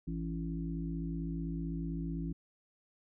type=harmonic tone; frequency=55.7 Hz; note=A1; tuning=22 cents sharp; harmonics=1 / 3 / 5 / 6; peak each=-40 / -37 / -41 / -47 dBFS; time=0.07-2.33 s; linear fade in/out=10 ms; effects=none